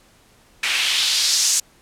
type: noise with band-pass filter sweep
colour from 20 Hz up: white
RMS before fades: -19 dBFS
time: 0.63-1.6 s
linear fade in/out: 5 ms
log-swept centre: 2300 to 6800 Hz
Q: 2.1
effects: pink hiss -54 dBFS RMS until 1.81 s + low-pass 12000 Hz 12 dB/octave